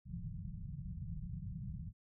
white low-pass noise, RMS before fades -44 dBFS, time 0.05-1.93 s, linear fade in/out 50 ms, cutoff 190 Hz, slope 96 dB/octave, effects none

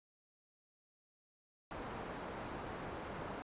white low-pass noise, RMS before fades -45 dBFS, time 1.71-3.42 s, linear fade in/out 0 ms, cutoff 980 Hz, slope 12 dB/octave, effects resampled to 8000 Hz

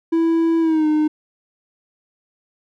triangle tone with pitch glide, 329.6 to 305.8 Hz, E4 to D#4, 0 to -30 cents, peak -12 dBFS, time 0.12-1.08 s, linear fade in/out 10 ms, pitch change -130 cents, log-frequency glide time 0.6-0.87 s, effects none

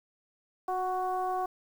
sine tone with frequency modulation, 740 Hz, F#5, in tune, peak -28 dBFS, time 0.68-1.46 s, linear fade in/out 5 ms, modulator 373 Hz, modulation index 0.89, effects 9-bit

